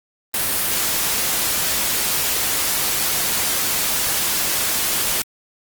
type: noise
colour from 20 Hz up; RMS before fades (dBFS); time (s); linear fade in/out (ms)
white; -20; 0.34-5.22; 2
effects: Opus 32 kbps